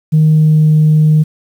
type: tone with pitch glide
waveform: sine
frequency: 155.56 to 154.22 Hz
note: D#3 to D#3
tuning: 0 to -15 cents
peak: -4 dBFS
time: 0.12-1.24 s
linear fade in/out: 20 ms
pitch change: -15 cents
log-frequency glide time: 0.29-0.71 s
effects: tanh soft clip ceiling -2 dBFS + 7-bit